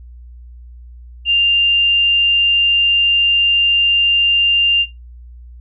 sine tone, 2794 Hz, F7, in tune, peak -10 dBFS, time 1.25-4.86 s, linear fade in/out 50 ms, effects noise-tail reverb RT60 0.2 s tail -18 dB re dry + added 60 Hz sine -34 dBFS peak until 5.6 s

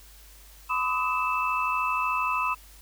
sine tone cluster, 1009 / 1172 / 1265 / 2635 Hz, B5 / D6 / D#6 / E7, +37 / -4 / +28 / -1 cents, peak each -27 / -35 / -29 / -30 dBFS, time 0.69-2.55 s, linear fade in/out 20 ms, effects added 50 Hz sine -50 dBFS peak until 2.81 s + white hiss -53 dBFS RMS until 2.81 s

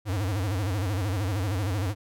square tone with vibrato, 98.2 Hz, G2, 4 cents sharp, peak -26 dBFS, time 0.05-1.95 s, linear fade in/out 50 ms, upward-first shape sine, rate 13 Hz, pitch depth 180 cents each way, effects none

